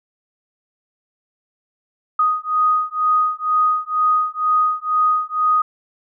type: beating tone pair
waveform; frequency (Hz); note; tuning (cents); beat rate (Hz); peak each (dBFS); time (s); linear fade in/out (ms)
sine; 1244.5 / 1246.6; D#6 / D#6; 0 / +3; 2.1; -18; 2.19-5.62; 5
effects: none